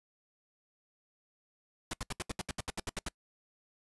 pink noise bursts, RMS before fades -36 dBFS, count 13, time 1.91-3.086 s, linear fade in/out 2 ms, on 24 ms, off 72 ms, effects noise-tail reverb RT60 0.1 s tail -26 dB re dry + resampled to 24000 Hz

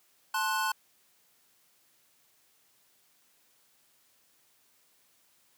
square chord, F# diminished, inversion first, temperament equal with one note detuned, 880 / 1053.2 / 1480 Hz, A5 / C6 / F#6, 0 / +11 / 0 cents, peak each -33 dBFS, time 0.34-0.72 s, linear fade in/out 5 ms, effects white hiss -67 dBFS RMS until 5.57 s + high-pass 100 Hz 12 dB/octave

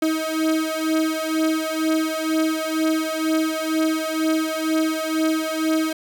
35% pulse beating tone pair, 315.9 / 318 Hz, D#4 / D#4, +26 / +38 cents, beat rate 2.1 Hz, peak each -21 dBFS, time 0.02-5.93 s, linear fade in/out 5 ms, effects none

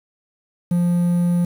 triangle tone with quantisation, 174.61 Hz, F3, in tune, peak -13 dBFS, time 0.71-1.45 s, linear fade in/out 5 ms, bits 7, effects none

